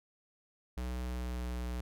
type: tone with pitch glide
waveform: square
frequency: 62 to 61.04 Hz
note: B1 to B1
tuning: +7 to -20 cents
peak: -36 dBFS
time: 0.77-1.81 s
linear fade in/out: 5 ms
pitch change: -27 cents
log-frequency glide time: 1-1.48 s
effects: none